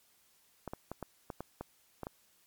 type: clicks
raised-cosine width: 1 ms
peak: -25 dBFS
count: 9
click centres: 0.677 / 0.735 / 0.916 / 1.027 / 1.302 / 1.406 / 1.61 / 2.033 / 2.069 s
effects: white hiss -68 dBFS RMS until 2.46 s + MP3 96 kbps